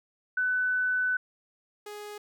sine / sawtooth tone pair in turn, 1500 / 416.3 Hz, F#6 / G#4, +23 / +4 cents, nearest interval octave + minor seventh, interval 2219 cents, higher first, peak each -24 / -35 dBFS, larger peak first, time 0.37-1.17 / 1.86-2.18 s, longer first, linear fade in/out 5 ms, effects none

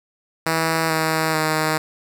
5% pulse tone with pitch steps, 162.1 / 159.22 / 156.4 Hz, E3 / D#3 / D#3, -29 / +40 / +9 cents, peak -7 dBFS, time 0.46-1.78 s, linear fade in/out 5 ms, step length 440 ms, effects none

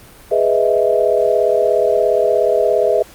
sine chord, E major seventh, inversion first, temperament equal, 415.3 / 493.9 / 622.3 / 659.3 Hz, G#4 / B4 / D#5 / E5, 0 / 0 / 0 / 0 cents, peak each -17 dBFS, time 0.31-3.03 s, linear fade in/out 10 ms, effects pink hiss -42 dBFS RMS until 3.14 s + Opus 32 kbps

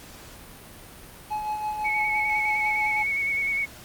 triangle tone with tremolo, 850 Hz, G#5, 40 cents sharp, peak -23 dBFS, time 1.3-3.04 s, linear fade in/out 20 ms, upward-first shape sine, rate 6 Hz, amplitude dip 45%
sine tone with vibrato, 2217 Hz, C#7, in tune, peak -23 dBFS, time 1.84-3.66 s, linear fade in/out 20 ms, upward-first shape square, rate 9.8 Hz, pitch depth 19 cents each way
effects pink hiss -45 dBFS RMS until 3.84 s + Opus 48 kbps

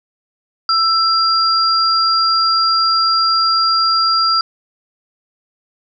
sine tone pair together, 1330 / 4782 Hz, E6 / D8, +15 / +30 cents, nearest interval octave + minor seventh, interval 2215 cents, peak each -14 dBFS, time 0.69-4.41 s, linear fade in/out 2 ms, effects none

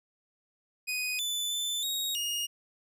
sawtooth tone with pitch steps, 2493 / 3499 / 3526 / 3774 / 2857 Hz, D#7 / A7 / A7 / A#7 / F7, +3 / -10 / +3 / +21 / +39 cents, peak -27 dBFS, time 0.87-2.47 s, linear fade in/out 20 ms, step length 320 ms, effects none

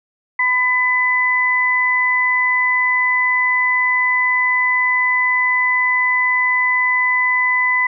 sine tone pair together, 1006 / 2004 Hz, B5 / B6, +32 / +25 cents, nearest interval octave, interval 1193 cents, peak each -20 / -14 dBFS, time 0.39-7.87 s, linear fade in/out 5 ms, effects none

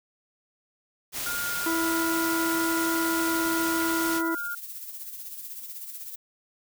white noise, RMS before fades -32 dBFS, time 1.12-4.22 s, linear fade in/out 50 ms
sine tone, 1415 Hz, F6, 22 cents sharp, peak -30 dBFS, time 1.26-4.55 s, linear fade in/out 5 ms
harmonic tone, 329.6 Hz, E4, in tune, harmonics 1 / 2 / 3 / 4 / 6, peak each -26 / -40 / -33 / -39 / -42 dBFS, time 1.66-4.35 s, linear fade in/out 5 ms
violet noise with tremolo, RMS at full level -37 dBFS, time 4.19-6.16 s, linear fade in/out 10 ms, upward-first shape sine, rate 16 Hz, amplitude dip 50%
effects none

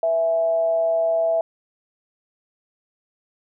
sine tone with frequency modulation, 659.3 Hz, E5, in tune, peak -17 dBFS, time 0.03-1.41 s, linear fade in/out 2 ms, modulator 172 Hz, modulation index 0.28, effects none

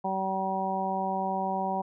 harmonic tone, 191.2 Hz, G3, 43 cents flat, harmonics 1 / 2 / 3 / 4 / 5, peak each -34 / -38 / -36 / -30 / -33 dBFS, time 0.04-1.82 s, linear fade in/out 10 ms, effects none

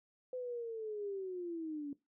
sine linear sweep, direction down, 510 to 280 Hz, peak -38 dBFS, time 0.33-1.93 s, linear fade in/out 2 ms, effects noise-tail reverb RT60 0.2 s tail -18 dB re dry

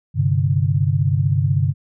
sine chord, G suspended fourth, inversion none, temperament equal, 98 / 130.81 / 146.83 Hz, G2 / C3 / D3, 0 / 0 / 0 cents, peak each -19 dBFS, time 0.14-1.74 s, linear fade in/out 50 ms, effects none

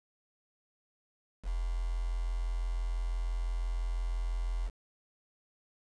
sine tone with quantisation, 42.96 Hz, F1, 28 cents flat, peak -30 dBFS, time 1.43-4.71 s, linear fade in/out 50 ms, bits 8, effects resampled to 22050 Hz

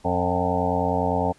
harmonic tone with a mistuned harmonic, 89.9 Hz, F#2, 49 cents flat, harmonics 1 / 2 / 3 / 5 / 6 / 7 / 8 / 9 / 10, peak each -29 / -29 / -29 / -29 / -29 / -29 / -29 / -29 / -29 dBFS, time 0.04-1.33 s, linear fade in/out 20 ms, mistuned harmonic 8, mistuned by +53 cents, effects pink hiss -56 dBFS RMS until 1.38 s + resampled to 24000 Hz

